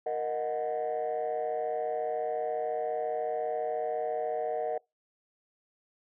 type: chord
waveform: sine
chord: D# minor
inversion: second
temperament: equal with one note detuned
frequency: 466.2 / 622.3 / 736.6 Hz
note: A#4 / D#5 / F#5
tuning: 0 / 0 / -8 cents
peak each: -32 dBFS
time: 0.06-4.78 s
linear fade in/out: 5 ms
effects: noise-tail reverb RT60 0.2 s tail -26 dB re dry + tanh soft clip ceiling -24 dBFS